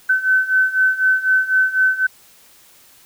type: beating tone pair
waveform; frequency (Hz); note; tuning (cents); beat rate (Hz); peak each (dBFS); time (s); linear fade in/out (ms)
sine; 1521 / 1525; F#6 / G6; +47 / -48; 4; -18 / -15; 0.09-2.07; 10
effects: white hiss -49 dBFS RMS until 3.05 s